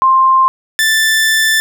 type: tone pair in turn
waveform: sine / sawtooth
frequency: 1053 / 1764.8 Hz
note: C6 / A6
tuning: +11 / +5 cents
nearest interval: major sixth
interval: 894 cents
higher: second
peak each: -6 dBFS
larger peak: neither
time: 0.02-0.48 / 0.79-1.6 s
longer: second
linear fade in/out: 0 ms
effects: none

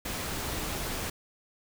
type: noise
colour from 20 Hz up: pink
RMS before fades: -34 dBFS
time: 0.05-1.1 s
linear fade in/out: 5 ms
effects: none

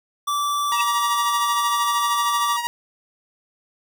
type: tone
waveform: square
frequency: 1163 Hz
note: D6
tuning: 17 cents flat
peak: -21 dBFS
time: 0.27-2.57 s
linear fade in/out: 10 ms
type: tone with exponential growth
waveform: sine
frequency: 2664 Hz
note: E7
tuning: 18 cents sharp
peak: -18 dBFS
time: 0.71-0.81 s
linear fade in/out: 2 ms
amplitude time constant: 20 ms
type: tone with tremolo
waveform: sawtooth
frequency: 950 Hz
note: A#5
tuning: 33 cents sharp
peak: -17 dBFS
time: 0.72-2.67 s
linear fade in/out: 0 ms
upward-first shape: sine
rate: 13 Hz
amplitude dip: 60%
effects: none

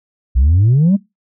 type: exponential sweep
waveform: sine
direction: up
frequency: 58.27 to 211.1 Hz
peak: -6 dBFS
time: 0.35-0.97 s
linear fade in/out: 20 ms
effects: noise-tail reverb RT60 0.2 s tail -21 dB re dry + tanh soft clip ceiling -6 dBFS

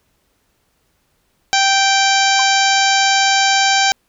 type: harmonic tone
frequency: 782 Hz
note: G5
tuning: 4 cents flat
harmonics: 1 / 2 / 3 / 4 / 5 / 6 / 7 / 8 / 9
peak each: -15 / -18 / -20 / -21 / -22 / -23 / -23 / -24 / -25 dBFS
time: 1.53-3.92 s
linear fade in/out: 0 ms
type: tone with exponential decay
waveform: sine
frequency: 1034 Hz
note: C6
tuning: 21 cents flat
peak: -18 dBFS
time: 2.39-2.47 s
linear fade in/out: 5 ms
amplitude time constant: 17 ms
effects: pink hiss -63 dBFS RMS until 4.08 s

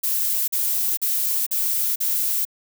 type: noise bursts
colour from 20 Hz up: violet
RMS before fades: -22 dBFS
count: 5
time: 0.03-2.452 s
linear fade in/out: 10 ms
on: 450 ms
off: 43 ms
effects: none

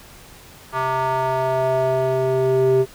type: tone with band-pass filter sweep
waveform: square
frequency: 130.81 Hz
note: C3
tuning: in tune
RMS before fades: -19 dBFS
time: 0.72-2.86 s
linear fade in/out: 50 ms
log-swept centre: 1100 to 380 Hz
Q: 3.1
effects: pink hiss -44 dBFS RMS until 2.94 s

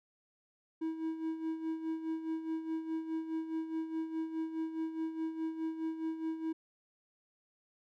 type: tone with tremolo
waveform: triangle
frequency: 321.7 Hz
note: E4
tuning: 42 cents flat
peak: -30 dBFS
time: 0.81-6.53 s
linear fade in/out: 10 ms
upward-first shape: sine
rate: 4.8 Hz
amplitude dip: 65%
effects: none

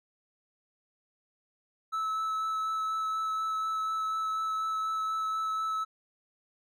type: tone with vibrato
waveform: triangle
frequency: 1304 Hz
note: E6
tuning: 19 cents flat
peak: -27 dBFS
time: 1.92-5.85 s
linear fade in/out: 20 ms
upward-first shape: sine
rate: 4.1 Hz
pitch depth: 9 cents each way
effects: none

